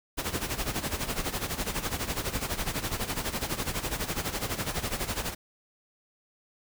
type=noise with tremolo; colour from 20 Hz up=pink; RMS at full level=-29 dBFS; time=0.17-5.35 s; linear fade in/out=20 ms; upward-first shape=sine; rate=12 Hz; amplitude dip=75%; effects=none